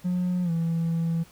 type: tone with pitch glide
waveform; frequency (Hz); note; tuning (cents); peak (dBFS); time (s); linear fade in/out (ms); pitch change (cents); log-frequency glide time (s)
triangle; 179.8 to 165.83; F#3 to E3; -49 to +11; -20; 0.04-1.24; 20; -140; 0.43-0.51
effects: tanh soft clip ceiling -18 dBFS + pink hiss -54 dBFS RMS until 1.31 s